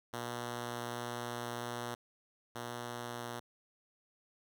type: tone pair in turn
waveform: 5% pulse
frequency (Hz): 119.9 / 119.9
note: A#2 / A#2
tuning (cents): +49 / +49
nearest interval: unison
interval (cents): 0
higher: neither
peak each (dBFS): -27 / -29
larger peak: first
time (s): 0.13-1.95 / 2.55-3.4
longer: first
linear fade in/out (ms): 10
effects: none